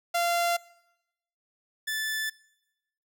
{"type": "tone pair in turn", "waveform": "sawtooth", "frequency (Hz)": [690, 1750.3], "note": ["F5", "A6"], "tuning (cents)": [-21, -10], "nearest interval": "octave + major third", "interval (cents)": 1611, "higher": "second", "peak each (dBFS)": [-20, -25], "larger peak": "first", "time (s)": [[0.14, 0.57], [1.87, 2.3]], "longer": "neither", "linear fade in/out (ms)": 10, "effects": ["noise-tail reverb RT60 0.9 s tail -22 dB re dry"]}